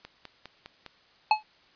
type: click train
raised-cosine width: 0.2 ms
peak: -24 dBFS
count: 5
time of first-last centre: 0.05-0.863 s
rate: 4.92 Hz
type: tone with exponential decay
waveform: square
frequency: 858 Hz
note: A5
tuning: 44 cents flat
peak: -15 dBFS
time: 1.31-1.43 s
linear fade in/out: 2 ms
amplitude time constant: 24 ms
effects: white hiss -60 dBFS RMS until 1.75 s + resampled to 11025 Hz